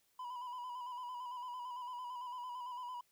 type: tone with vibrato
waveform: triangle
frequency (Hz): 988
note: B5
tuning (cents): 0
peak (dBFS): -40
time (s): 0.19-3.01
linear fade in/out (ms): 5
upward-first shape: square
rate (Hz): 8.9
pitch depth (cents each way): 39
effects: white hiss -75 dBFS RMS until 3.11 s